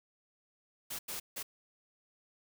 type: noise bursts at uneven times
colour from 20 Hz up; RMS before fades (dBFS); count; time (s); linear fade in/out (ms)
white; -40; 3; 0.9-0.99 / 1.08-1.2 / 1.36-1.43; 10
effects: none